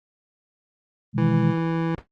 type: chord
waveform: sine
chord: G# minor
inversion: first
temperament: equal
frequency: 123.47 / 155.56 / 207.7 Hz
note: B2 / D#3 / G#3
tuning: 0 / 0 / 0 cents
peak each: -23 dBFS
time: 1.13-1.55 s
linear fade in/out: 50 ms
type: tone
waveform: 25% pulse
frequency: 164.81 Hz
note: E3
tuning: in tune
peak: -18 dBFS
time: 1.18-1.95 s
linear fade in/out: 0 ms
type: noise with exponential decay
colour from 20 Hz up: pink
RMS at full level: -32 dBFS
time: 1.98-2.07 s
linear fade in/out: 0 ms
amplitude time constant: 18 ms
effects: low-pass 2000 Hz 12 dB/octave + Opus 24 kbps